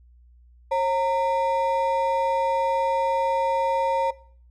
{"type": "ring-modulated tone", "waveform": "triangle", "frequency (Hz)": 730, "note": "F#5", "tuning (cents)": -24, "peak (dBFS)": -15, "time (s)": [0.71, 4.11], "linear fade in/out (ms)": 10, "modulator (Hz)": 191, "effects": ["noise-tail reverb RT60 0.5 s tail -20 dB re dry", "added 60 Hz sine -50 dBFS peak until 4.5 s"]}